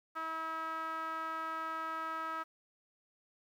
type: tone with band-pass filter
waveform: sawtooth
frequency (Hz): 322.2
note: E4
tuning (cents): -39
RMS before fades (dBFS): -39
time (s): 0.15-2.44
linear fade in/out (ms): 20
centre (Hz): 1300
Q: 4.7
effects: 11-bit